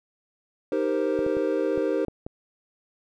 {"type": "chord", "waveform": "triangle", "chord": "C minor seventh", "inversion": "first", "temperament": "equal", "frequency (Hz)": [311.1, 392, 466.2, 523.3], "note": ["Eb4", "G4", "Bb4", "C5"], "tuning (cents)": [0, 0, 0, 0], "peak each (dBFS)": -26, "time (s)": [0.72, 2.05], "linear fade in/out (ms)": 2}
{"type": "clicks", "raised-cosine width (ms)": 2, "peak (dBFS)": -21, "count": 6, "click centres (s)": [1.191, 1.265, 1.369, 1.777, 2.083, 2.265]}
{"effects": []}